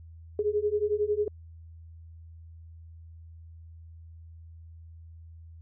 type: beating tone pair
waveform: sine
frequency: 411.7 / 422.7 Hz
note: G#4 / G#4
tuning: -15 / +31 cents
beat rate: 11 Hz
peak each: -28 / -27 dBFS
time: 0.39-1.28 s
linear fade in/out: 2 ms
effects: added 82 Hz sine -45 dBFS peak until 5.61 s